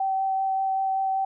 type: tone with vibrato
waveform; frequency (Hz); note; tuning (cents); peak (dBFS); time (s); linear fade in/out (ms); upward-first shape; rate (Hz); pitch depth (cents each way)
sine; 770; G5; -31; -22; 0-1.25; 5; sine; 5.2; 9
effects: none